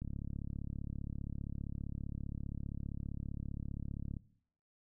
click train, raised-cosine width 5 ms, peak -29 dBFS, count 147, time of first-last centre 0.02-4.168 s, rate 35.2 Hz, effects noise-tail reverb RT60 0.6 s tail -18 dB re dry

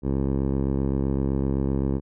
10% pulse tone with low-pass filter, 67.8 Hz, C#2, 38 cents flat, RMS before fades -24 dBFS, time 0.02-2.01 s, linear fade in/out 50 ms, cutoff 490 Hz, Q 0.74, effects none

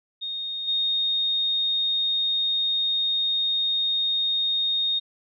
sine tone with level steps, 3700 Hz, A#7, 14 cents flat, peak -28 / -21 dBFS, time 0.21-5 s, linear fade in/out 20 ms, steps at 0.67 s, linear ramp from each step 20 ms, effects none

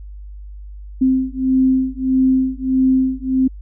sine beating tone pair, 260.3 / 261.9 Hz, C4 / C4, -9 / +2 cents, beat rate 1.6 Hz, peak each -16 dBFS, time 1.01-3.48 s, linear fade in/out 10 ms, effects added 50 Hz sine -31 dBFS peak until 3.61 s

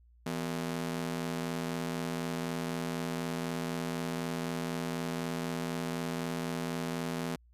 sawtooth ring-modulated tone, 206.9 Hz, G#3, 6 cents flat, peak -26 dBFS, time 0.26-7.36 s, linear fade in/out 5 ms, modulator 42 Hz, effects added 59 Hz sine -58 dBFS peak until 7.53 s + resampled to 32000 Hz

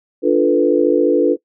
sine chord, B half-diminished seventh, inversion first, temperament equal, 293.7 / 349.2 / 440 / 493.9 Hz, D4 / F4 / A4 / B4, 0 / 0 / 0 / 0 cents, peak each -16 dBFS, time 0.22-1.37 s, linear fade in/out 50 ms, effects noise-tail reverb RT60 0.1 s tail -21 dB re dry

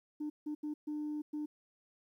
sine tone bursts at uneven times, 300 Hz, D4, 37 cents sharp, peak -34 dBFS, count 5, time 0.2-0.3 / 0.46-0.55 / 0.63-0.74 / 0.87-1.22 / 1.33-1.46 s, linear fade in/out 10 ms, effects tanh soft clip ceiling -33 dBFS + 12-bit

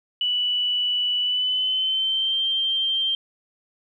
sine tone with pitch glide, 2960 to 3154 Hz, F#7 to G7, 0 to +10 cents, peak -20 dBFS, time 0.21-3.15 s, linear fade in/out 2 ms, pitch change +110 cents, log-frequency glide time 1.2-2.39 s, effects 10-bit

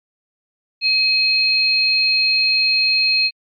sine tone pair together, 2540 / 4221 Hz, D#7 / C8, +35 / +14 cents, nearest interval major sixth, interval 879 cents, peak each -17 / -15 dBFS, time 0.81-3.31 s, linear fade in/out 50 ms, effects MP3 32 kbps

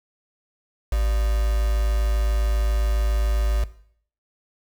sine tone with quantisation, 53.7 Hz, A1, 41 cents flat, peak -18 dBFS, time 0.92-3.64 s, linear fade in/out 5 ms, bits 5, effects noise-tail reverb RT60 0.6 s tail -17 dB re dry

